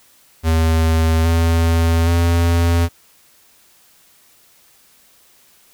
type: tone with pitch steps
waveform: square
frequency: 80.9 / 82.89 / 84.92 Hz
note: E2 / E2 / F2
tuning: -32 / +10 / -48 cents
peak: -13 dBFS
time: 0.43-2.89 s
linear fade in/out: 50 ms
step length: 820 ms
effects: white hiss -52 dBFS RMS until 5.73 s